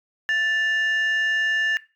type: tone pair together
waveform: sine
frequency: 1760 / 2830 Hz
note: A6 / F7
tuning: 0 / +22 cents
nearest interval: minor sixth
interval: 822 cents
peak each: -18 / -28 dBFS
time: 0.29-1.77 s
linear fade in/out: 0 ms
effects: noise-tail reverb RT60 0.3 s tail -19 dB re dry + tanh soft clip ceiling -16 dBFS